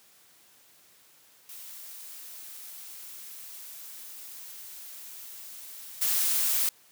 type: noise with level steps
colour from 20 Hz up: blue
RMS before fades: -44 / -26 dBFS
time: 1.49-6.69 s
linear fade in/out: 2 ms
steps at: 6.01 s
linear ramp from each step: 10 ms
effects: white hiss -59 dBFS RMS until 6.91 s + high-pass 100 Hz 12 dB/octave